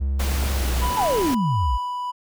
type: tone with pitch glide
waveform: triangle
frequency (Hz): 68.2 to 61.82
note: C#2 to B1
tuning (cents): -28 to +2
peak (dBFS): -18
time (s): 0-0.91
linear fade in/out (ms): 20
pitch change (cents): -170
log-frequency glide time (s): 0.53-0.71
type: noise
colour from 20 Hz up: pink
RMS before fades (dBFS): -29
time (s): 0.19-1.35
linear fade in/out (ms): 10
type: tone with tremolo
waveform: triangle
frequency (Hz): 987.8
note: B5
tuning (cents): 0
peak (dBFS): -21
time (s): 0.81-2.12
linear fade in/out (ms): 20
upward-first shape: sine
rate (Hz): 1.5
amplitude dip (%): 25
type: exponential sweep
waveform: sine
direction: down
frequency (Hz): 948 to 50.9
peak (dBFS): -19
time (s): 0.96-1.78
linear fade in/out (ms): 20
effects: none